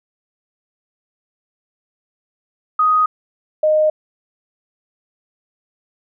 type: tone pair in turn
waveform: sine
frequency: 1249 / 617 Hz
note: D#6 / D#5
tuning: +6 / -15 cents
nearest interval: octave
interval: 1221 cents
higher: first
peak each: -11 dBFS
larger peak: neither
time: 2.79-3.06 / 3.63-3.9 s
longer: neither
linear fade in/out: 5 ms
effects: none